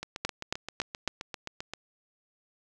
two click trains, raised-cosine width 0.2 ms, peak -19 / -11 dBFS, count 14 / 4, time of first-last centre 0.03-1.736 / 0.25-1.076 s, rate 7.62 / 3.63 Hz, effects none

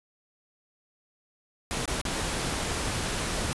pink noise with dropouts, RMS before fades -30 dBFS, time 1.71-3.53 s, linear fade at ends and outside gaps 0 ms, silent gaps 1.856-1.878 / 2.014-2.052 s, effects resampled to 24000 Hz

